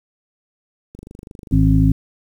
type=click train; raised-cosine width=3 ms; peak=-23 dBFS; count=23; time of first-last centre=0.95-1.834 s; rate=24.9 Hz
type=harmonic tone; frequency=53.2 Hz; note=G#1; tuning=42 cents sharp; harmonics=1 / 2 / 3 / 5; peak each=-16 / -16 / -16 / -16 dBFS; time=1.52-1.92 s; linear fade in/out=5 ms
effects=8-bit